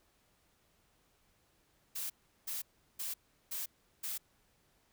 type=noise bursts; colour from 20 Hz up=blue; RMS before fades=-39 dBFS; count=5; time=1.95-4.18 s; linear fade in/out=10 ms; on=150 ms; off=370 ms; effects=pink hiss -72 dBFS RMS until 4.92 s